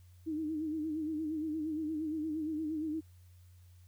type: tone with vibrato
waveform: sine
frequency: 311.1 Hz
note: D#4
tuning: in tune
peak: -33 dBFS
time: 0.26-3.01 s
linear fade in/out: 20 ms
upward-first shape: sine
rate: 8.6 Hz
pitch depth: 68 cents each way
effects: added 89 Hz sine -55 dBFS peak until 3.87 s + white hiss -71 dBFS RMS until 3.87 s